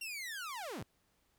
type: linear sweep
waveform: sawtooth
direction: down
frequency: 2794 to 69.3 Hz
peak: -37 dBFS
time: 0.01-0.83 s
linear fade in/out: 5 ms
effects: pink hiss -75 dBFS RMS until 1.38 s